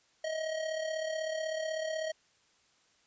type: tone with amplitude modulation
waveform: square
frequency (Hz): 633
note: D#5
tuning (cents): +30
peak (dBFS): -31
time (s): 0.24-2.12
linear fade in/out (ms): 5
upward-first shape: sine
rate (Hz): 36.1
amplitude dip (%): 55
effects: white hiss -68 dBFS RMS until 3.06 s + resampled to 16000 Hz